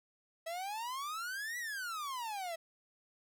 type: exponential two-way sweep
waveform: 45% pulse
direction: up then down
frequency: 644 to 1975.5 to 644 Hz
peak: -38 dBFS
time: 0.46-2.56 s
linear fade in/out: 10 ms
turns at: 1.58 s
effects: none

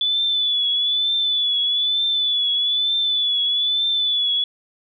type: tone with vibrato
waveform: sine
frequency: 3461 Hz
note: A7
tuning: 29 cents flat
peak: -17 dBFS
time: 0.01-4.44 s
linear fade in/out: 2 ms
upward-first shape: triangle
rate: 1.1 Hz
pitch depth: 57 cents each way
effects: none

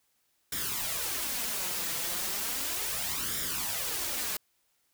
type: noise with flanger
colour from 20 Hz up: white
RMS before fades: -33 dBFS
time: 0.52-4.37 s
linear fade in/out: 5 ms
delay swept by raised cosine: 0.56 to 5.96 ms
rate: 0.35 Hz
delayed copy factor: +0.65
effects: white hiss -73 dBFS RMS until 4.93 s

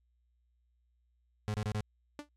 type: tone bursts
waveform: 35% pulse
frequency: 105.9 Hz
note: G#2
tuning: 34 cents sharp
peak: -30 dBFS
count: 4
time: 1.48-1.807 s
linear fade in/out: 0 ms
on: 60 ms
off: 29 ms
type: tone with exponential decay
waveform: sawtooth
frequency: 293.7 Hz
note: D4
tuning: in tune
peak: -33 dBFS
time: 2.19-2.29 s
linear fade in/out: 0 ms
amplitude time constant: 20 ms
effects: added 60 Hz sine -70 dBFS peak until 2.36 s + low-pass 9000 Hz 12 dB/octave

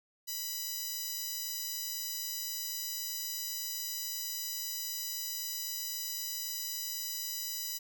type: tone with high-pass filter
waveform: 10% pulse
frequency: 987.8 Hz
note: B5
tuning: in tune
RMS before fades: -38 dBFS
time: 0.27-7.79 s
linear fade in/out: 20 ms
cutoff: 7000 Hz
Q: 0.66
effects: none

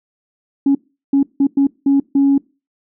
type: tone bursts at uneven times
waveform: sine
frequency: 277.3 Hz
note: C#4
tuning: 1 cent sharp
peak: -8 dBFS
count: 6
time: 0.66-0.75 / 1.13-1.23 / 1.4-1.47 / 1.57-1.67 / 1.86-2 / 2.15-2.38 s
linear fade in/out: 5 ms
effects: noise-tail reverb RT60 0.3 s tail -23 dB re dry + tanh soft clip ceiling -6 dBFS

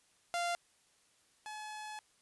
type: tone pair in turn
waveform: sawtooth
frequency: 694 / 853.4 Hz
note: F5 / G#5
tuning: -11 / +47 cents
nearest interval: major third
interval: 358 cents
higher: second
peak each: -29 / -39 dBFS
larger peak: first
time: 0.34-0.55 / 1.46-1.99 s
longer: second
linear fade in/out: 0 ms
effects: white hiss -70 dBFS RMS until 2.21 s + resampled to 24000 Hz

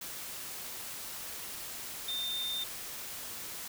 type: tone in noise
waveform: sine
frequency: 3616 Hz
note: A7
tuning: 47 cents sharp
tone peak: -33 dBFS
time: 2.08-2.64 s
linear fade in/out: 5 ms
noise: white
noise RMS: -42 dBFS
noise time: 0.01-3.68 s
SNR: +6 dB
effects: none

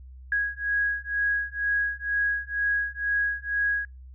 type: beating tone pair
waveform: sine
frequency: 1653 / 1655.1 Hz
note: G#6 / G#6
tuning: -9 / -6 cents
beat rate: 2.1 Hz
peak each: -27 dBFS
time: 0.32-3.85 s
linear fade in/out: 2 ms
effects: noise-tail reverb RT60 0.2 s tail -25 dB re dry + added 64 Hz sine -42 dBFS peak until 4.14 s

